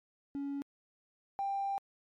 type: tone pair in turn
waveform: triangle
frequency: 280.6 / 790.7 Hz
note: C#4 / G5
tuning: +21 / +15 cents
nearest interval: octave + tritone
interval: 1794 cents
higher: second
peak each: -32 / -28 dBFS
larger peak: second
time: 0.35-0.62 / 1.39-1.78 s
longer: second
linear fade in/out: 0 ms
effects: tanh soft clip ceiling -29 dBFS + MP3 64 kbps